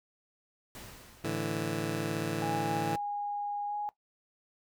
pink noise with exponential decay, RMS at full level -45 dBFS, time 0.75-2.27 s, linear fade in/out 1 ms, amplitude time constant 330 ms
15% pulse chord, A suspended fourth, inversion none, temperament just, 110 / 146.67 / 165 Hz, A2 / D3 / E3, 0 / -2 / +2 cents, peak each -31 / -30 / -29 dBFS, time 1.24-2.96 s, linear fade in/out 5 ms
sine tone with pitch glide, 820 to 829.5 Hz, G#5 to G#5, -22 to -2 cents, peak -32 dBFS, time 2.42-3.89 s, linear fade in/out 0 ms, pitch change +20 cents, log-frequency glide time 3.67-3.75 s
effects noise-tail reverb RT60 0.1 s tail -17 dB re dry

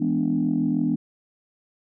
sine chord, E dominant seventh, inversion none, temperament equal, 164.81 / 207.7 / 246.9 / 293.7 Hz, E3 / G#3 / B3 / D4, 0 / 0 / 0 / 0 cents, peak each -27 / -27 / -23 / -24 dBFS, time 0-0.96 s, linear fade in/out 10 ms, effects tanh soft clip ceiling -12 dBFS

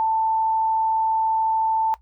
sine tone, 887 Hz, A5, 14 cents sharp, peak -18 dBFS, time 0-1.94 s, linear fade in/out 0 ms, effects noise-tail reverb RT60 0.1 s tail -17 dB re dry + added 60 Hz sine -52 dBFS peak until 2.01 s

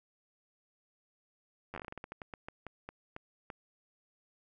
slowing click train, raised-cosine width 0.5 ms, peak -27 dBFS, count 19, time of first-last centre 1.74-3.502 s, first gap 10 ms, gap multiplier 1.23, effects none

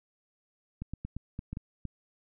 clicks, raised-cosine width 5 ms, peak -24 dBFS, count 8, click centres 0.82 / 0.936 / 1.05 / 1.166 / 1.391 / 1.53 / 1.571 / 1.853 s, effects none

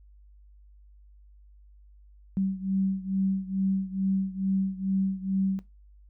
sine beating tone pair, 191.5 / 193.8 Hz, G3 / G3, -40 / -20 cents, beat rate 2.3 Hz, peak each -27 / -30 dBFS, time 2.37-5.59 s, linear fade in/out 0 ms, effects noise-tail reverb RT60 0.2 s tail -18 dB re dry + added 50 Hz sine -51 dBFS peak until 6.09 s

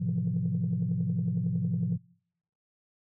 sine chord, F major seventh, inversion first, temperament just, 109.13 / 130.96 / 163.7 / 174.61 Hz, A2 / C3 / E3 / F3, -14 / +2 / -12 / 0 cents, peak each -32 / -32 / -32 / -28 dBFS, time 0-1.98 s, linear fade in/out 20 ms, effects noise-tail reverb RT60 0.7 s tail -26 dB re dry + tanh soft clip ceiling -20 dBFS

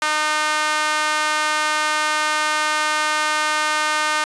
sawtooth tone with high-pass filter, 305.2 Hz, D#4, 33 cents flat, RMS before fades -20 dBFS, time 0.02-4.24 s, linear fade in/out 2 ms, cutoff 1200 Hz, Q 1.6, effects resampled to 22050 Hz

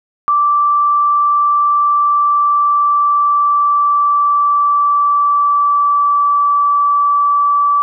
sine tone with pitch glide, 1169 to 1156.2 Hz, D6 to D6, -8 to -27 cents, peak -9 dBFS, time 0.28-7.82 s, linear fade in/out 0 ms, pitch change -19 cents, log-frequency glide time 1.76-6.48 s, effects none

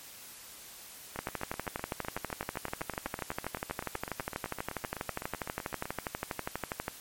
two click trains, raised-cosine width 0.5 ms, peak -17 / -22 dBFS, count 71 / 38, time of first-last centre 1.19-6.881 / 1.16-5.855 s, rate 12.3 / 7.88 Hz, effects white hiss -49 dBFS RMS until 7 s + MP3 64 kbps

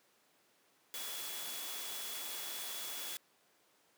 sine tone in noise, 3388 Hz, G#7, 34 cents sharp, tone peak -48 dBFS, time 0.94-3.17 s, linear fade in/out 0 ms, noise white, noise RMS -43 dBFS, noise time 0.94-3.17 s, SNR -8 dB, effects pink hiss -70 dBFS RMS until 3.97 s + high-pass 300 Hz 12 dB/octave

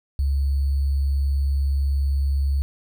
sine tone with sample-and-hold, 69.3 Hz, C#2, in tune, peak -18 dBFS, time 0.19-2.62 s, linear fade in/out 0 ms, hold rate 4410 Hz, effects none

